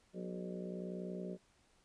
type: harmonic tone with a mistuned harmonic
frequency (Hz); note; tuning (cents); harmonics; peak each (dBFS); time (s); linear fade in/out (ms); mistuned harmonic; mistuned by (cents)
60.8; B1; -26; 3 / 4 / 5 / 6 / 7 / 8 / 9 / 10; -43 / -52 / -56 / -47 / -51 / -53 / -55 / -51; 0.13-1.38; 50; 6; +47
effects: pink hiss -71 dBFS RMS until 1.84 s + resampled to 22050 Hz